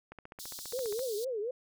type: click train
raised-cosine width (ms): 0.5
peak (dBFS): -31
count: 14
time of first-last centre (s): 0.12-0.992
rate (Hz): 14.9
type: high-pass noise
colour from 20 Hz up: pink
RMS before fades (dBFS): -44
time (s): 0.39-1.25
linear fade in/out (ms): 10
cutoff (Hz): 3700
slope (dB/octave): 48
type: tone with vibrato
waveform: sine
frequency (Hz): 466.2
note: A#4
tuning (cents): 0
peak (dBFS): -32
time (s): 0.73-1.51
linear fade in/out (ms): 5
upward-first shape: triangle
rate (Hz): 4.1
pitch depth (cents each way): 270
effects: none